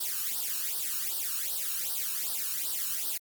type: noise with flanger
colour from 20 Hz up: blue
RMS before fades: -32 dBFS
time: 0-3.18 s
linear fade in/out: 10 ms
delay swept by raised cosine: 0.21 to 0.75 ms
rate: 2.6 Hz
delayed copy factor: +0.85
effects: Opus 48 kbps